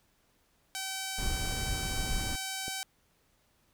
5% pulse tone, 768 Hz, G5, 36 cents flat, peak -23 dBFS, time 0.75-2.83 s, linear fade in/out 0 ms
brown noise, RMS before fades -34 dBFS, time 1.18-2.36 s, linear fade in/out 5 ms
click, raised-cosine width 2 ms, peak -28 dBFS, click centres 2.681 s
effects pink hiss -70 dBFS RMS until 3.73 s

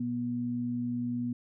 sine tone pair together, 121.3 / 242.6 Hz, B2 / B3, -31 / -31 cents, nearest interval octave, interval 1200 cents, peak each -38 / -30 dBFS, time 0-1.33 s, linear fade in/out 5 ms, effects none

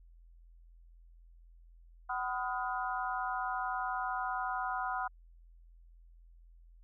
harmonic tone with a mistuned harmonic, 250.8 Hz, B3, 27 cents sharp, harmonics 3 / 4 / 5 / 6, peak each -37 / -38 / -39 / -40 dBFS, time 2.09-5.08 s, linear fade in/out 10 ms, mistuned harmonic 6, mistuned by -85 cents, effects added 42 Hz sine -55 dBFS peak until 6.83 s

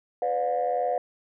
sine tone cluster, 502 / 584 / 715 Hz, B4 / D5 / F5, +28 / -10 / +41 cents, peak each -27 / -29 / -25 dBFS, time 0.22-0.98 s, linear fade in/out 2 ms, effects tanh soft clip ceiling -17 dBFS

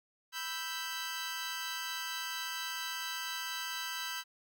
15% pulse chord, E minor, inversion second, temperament equal, 987.8 / 1318.5 / 1568 Hz, B5 / E6 / G6, 0 / 0 / 0 cents, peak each -36 / -36 / -33 dBFS, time 0.32-4.24 s, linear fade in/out 50 ms, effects none

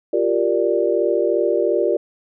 sine chord, G minor seventh, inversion third, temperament equal, 349.2 / 392 / 466.2 / 587.3 Hz, F4 / G4 / Bb4 / D5, 0 / 0 / 0 / 0 cents, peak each -21 dBFS, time 0.13-1.97 s, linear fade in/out 5 ms, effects none

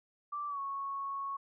sine tone with pitch glide, 1170 to 1104.3 Hz, D6 to C#6, -7 to -7 cents, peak -35 dBFS, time 0.32-1.37 s, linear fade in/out 10 ms, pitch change -100 cents, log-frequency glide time 0.48-0.59 s, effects none

